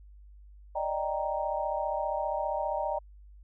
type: chord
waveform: sine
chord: Eb major seventh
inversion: third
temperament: equal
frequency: 587.3 / 622.3 / 784 / 932.3 Hz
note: D5 / Eb5 / G5 / Bb5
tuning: 0 / 0 / 0 / 0 cents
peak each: -34 dBFS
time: 0.75-2.99 s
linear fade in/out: 10 ms
effects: added 50 Hz sine -49 dBFS peak until 3.43 s